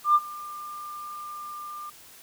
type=tone with ADSR envelope; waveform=sine; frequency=1196 Hz; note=D6; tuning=31 cents sharp; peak=-13 dBFS; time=0.04-1.9 s; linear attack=110 ms; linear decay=43 ms; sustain=-22 dB; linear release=8 ms; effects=tanh soft clip ceiling -9 dBFS + white hiss -50 dBFS RMS until 2.22 s